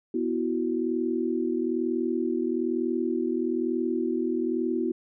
sine chord, B suspended fourth, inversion none, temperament just, 246.9 / 329.3 / 370.4 Hz, B3 / E4 / F#4, 0 / -2 / +2 cents, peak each -29 / -28 / -29 dBFS, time 0.14-4.92 s, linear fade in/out 5 ms, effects none

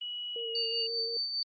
sine tone with pitch glide, 2925 to 2842 Hz, F#7 to F7, -21 to +30 cents, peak -35 dBFS, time 0.01-0.87 s, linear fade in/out 5 ms, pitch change -49 cents, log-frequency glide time 0.45-0.62 s
sine tone with vibrato, 458.7 Hz, A#4, 28 cents flat, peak -37 dBFS, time 0.36-1.17 s, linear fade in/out 2 ms, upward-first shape square, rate 5.6 Hz, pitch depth 20 cents each way
sine tone with tremolo, 4565 Hz, D8, 50 cents flat, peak -29 dBFS, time 0.55-1.43 s, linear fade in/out 2 ms, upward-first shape sine, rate 5 Hz, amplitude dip 45%
effects Opus 24 kbps

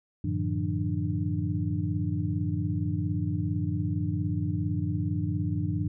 sine tone cluster, 94.7 / 112.1 / 150.3 / 174.7 / 298 Hz, F#2 / A2 / D3 / F3 / D4, +41 / +33 / +40 / +1 / +25 cents, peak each -30 / -33 / -33 / -33 / -34 dBFS, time 0.24-5.88 s, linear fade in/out 5 ms, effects none

